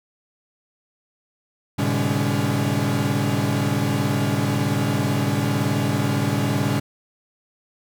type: tone cluster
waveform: 45% pulse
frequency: 106.8 / 127.9 / 145.9 / 201.3 / 281.5 Hz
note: G#2 / C3 / D3 / G3 / C#4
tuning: +49 / -39 / -11 / +46 / +27 cents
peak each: -26 dBFS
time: 1.78-6.8 s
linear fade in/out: 10 ms
effects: none